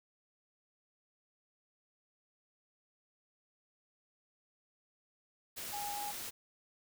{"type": "tone in noise", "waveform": "sine", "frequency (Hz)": 822, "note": "G#5", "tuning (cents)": -18, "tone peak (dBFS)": -39, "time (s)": [5.72, 6.12], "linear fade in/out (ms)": 20, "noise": "white", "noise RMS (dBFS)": -43, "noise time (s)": [5.56, 6.31], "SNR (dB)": 1, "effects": []}